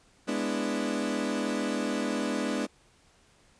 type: chord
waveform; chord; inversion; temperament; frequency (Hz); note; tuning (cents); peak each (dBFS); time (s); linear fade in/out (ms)
30% pulse; E dominant seventh; first; equal; 207.7 / 246.9 / 293.7 / 329.6; G#3 / B3 / D4 / E4; 0 / 0 / 0 / 0; -31 / -30 / -30 / -35; 0.27-2.67; 20
effects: pink hiss -62 dBFS RMS until 3.59 s + resampled to 22050 Hz